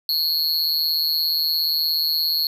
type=tone with amplitude modulation; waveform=square; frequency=4304 Hz; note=C8; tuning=48 cents sharp; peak=-15 dBFS; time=0.09-2.47 s; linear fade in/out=2 ms; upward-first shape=sine; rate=157 Hz; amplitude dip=100%; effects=none